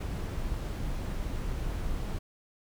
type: noise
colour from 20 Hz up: brown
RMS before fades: -33 dBFS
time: 0-2.19 s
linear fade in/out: 10 ms
effects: none